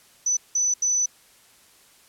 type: tone bursts at uneven times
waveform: sine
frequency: 5990 Hz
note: F#8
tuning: 20 cents sharp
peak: -19 dBFS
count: 3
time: 0.26-0.37 / 0.55-0.74 / 0.82-1.06 s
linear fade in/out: 5 ms
effects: white hiss -55 dBFS RMS until 2.08 s + low-pass 12000 Hz 12 dB/octave